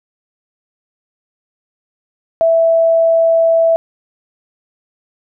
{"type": "tone", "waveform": "sine", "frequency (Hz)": 659.3, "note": "E5", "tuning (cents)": 0, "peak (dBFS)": -8, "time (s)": [2.41, 3.76], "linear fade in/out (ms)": 0, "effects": []}